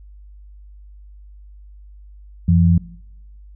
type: tone pair together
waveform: sine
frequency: 88.87 / 170 Hz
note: F2 / F3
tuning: +31 / -46 cents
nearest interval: major seventh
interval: 1123 cents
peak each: -13 dBFS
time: 2.48-2.78 s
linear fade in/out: 5 ms
effects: noise-tail reverb RT60 0.8 s tail -20 dB re dry + added 50 Hz sine -39 dBFS peak until 3.55 s